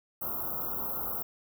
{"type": "band-stop noise", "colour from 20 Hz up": "white", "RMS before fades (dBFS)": -34, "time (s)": [0.21, 1.23], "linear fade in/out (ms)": 10, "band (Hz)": [1400, 12000], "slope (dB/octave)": 96, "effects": []}